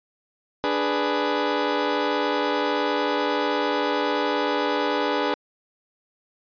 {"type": "chord", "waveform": "20% pulse", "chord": "G# diminished", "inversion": "second", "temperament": "equal", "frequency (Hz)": [293.7, 415.3, 493.9], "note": ["D4", "G#4", "B4"], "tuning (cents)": [0, 0, 0], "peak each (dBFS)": -21, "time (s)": [0.64, 5.34], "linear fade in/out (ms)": 0, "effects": ["resampled to 11025 Hz"]}